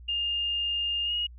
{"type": "tone with pitch glide", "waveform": "sine", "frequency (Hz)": [2819, 2877], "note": ["F7", "F#7"], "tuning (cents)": [16, -49], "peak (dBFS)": -26, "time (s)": [0.08, 1.27], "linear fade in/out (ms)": 10, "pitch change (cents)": 35, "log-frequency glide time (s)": [1.04, 1.13], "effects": ["added 60 Hz sine -44 dBFS peak until 1.38 s"]}